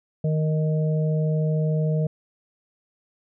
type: harmonic tone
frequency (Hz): 155.56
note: D#3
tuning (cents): 0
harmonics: 1 / 3 / 4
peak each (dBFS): -20 / -30 / -32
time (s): 0.24-2.07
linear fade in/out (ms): 5
effects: none